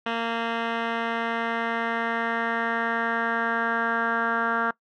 10% pulse tone with low-pass filter sweep, 230.3 Hz, A#3, 21 cents flat, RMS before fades -26 dBFS, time 0.06-4.71 s, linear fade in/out 5 ms, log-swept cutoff 2500 to 1500 Hz, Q 4.7, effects noise-tail reverb RT60 0.1 s tail -22 dB re dry

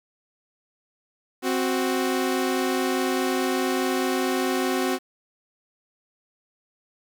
sawtooth tone pair together, 261.6 / 370 Hz, C4 / F#4, 0 / 0 cents, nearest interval tritone, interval 600 cents, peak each -21 dBFS, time 1.42-4.99 s, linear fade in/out 50 ms, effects 8-bit

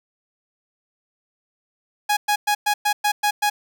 sawtooth tone bursts, 830.6 Hz, G#5, in tune, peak -13 dBFS, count 8, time 2.09-3.5 s, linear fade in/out 10 ms, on 80 ms, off 110 ms, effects none

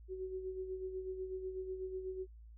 sine tone with tremolo, 374.9 Hz, F#4, 23 cents sharp, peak -37 dBFS, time 0.08-2.27 s, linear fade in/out 50 ms, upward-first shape sine, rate 8.1 Hz, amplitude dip 55%, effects added 56 Hz sine -52 dBFS peak until 2.57 s

